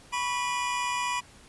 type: tone cluster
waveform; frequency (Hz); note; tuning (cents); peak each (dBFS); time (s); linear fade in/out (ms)
square; 983 / 1119 / 1968 / 2429; B5 / C#6 / B6 / D#7; -8 / +16 / -7 / -42; -30 / -37 / -38 / -35; 0.12-1.21; 20
effects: pink hiss -53 dBFS RMS until 1.48 s + resampled to 24000 Hz